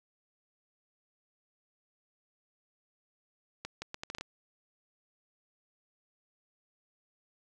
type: accelerating click train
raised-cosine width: 0.2 ms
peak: -21 dBFS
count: 8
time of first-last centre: 3.65-4.21 s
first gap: 170 ms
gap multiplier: 0.73
effects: none